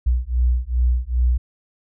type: beating tone pair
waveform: sine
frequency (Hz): 60 / 62.5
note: B1 / B1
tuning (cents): -49 / +21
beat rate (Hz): 2.5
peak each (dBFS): -19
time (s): 0.06-1.38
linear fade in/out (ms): 10
effects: none